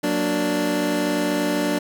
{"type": "chord", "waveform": "25% pulse", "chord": "Gb augmented", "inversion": "none", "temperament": "equal", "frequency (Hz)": [185, 233.1, 293.7], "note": ["Gb3", "Bb3", "D4"], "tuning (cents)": [0, 0, 0], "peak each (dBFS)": [-23, -24, -18], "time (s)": [0.03, 1.79], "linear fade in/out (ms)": 10, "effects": []}